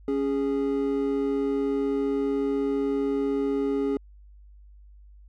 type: tone pair together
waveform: triangle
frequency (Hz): 277.3 / 413.1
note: C#4 / G#4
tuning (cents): +1 / -9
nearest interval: perfect fifth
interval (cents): 690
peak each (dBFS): -24 / -24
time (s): 0.08-3.97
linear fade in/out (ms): 2
effects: added 50 Hz sine -47 dBFS peak until 5.28 s